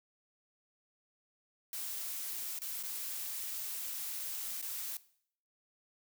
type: noise with dropouts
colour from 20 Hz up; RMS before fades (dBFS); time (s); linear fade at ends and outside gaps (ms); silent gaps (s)
blue; -40; 1.73-4.97; 2; 2.589-2.617 / 2.828-2.834 / 4.615-4.625
effects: noise-tail reverb RT60 0.6 s tail -18 dB re dry